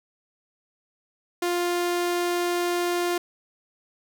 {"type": "tone", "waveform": "sawtooth", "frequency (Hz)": 350.7, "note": "F4", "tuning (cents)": 7, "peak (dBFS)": -19, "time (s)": [1.42, 3.18], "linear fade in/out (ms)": 5, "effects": []}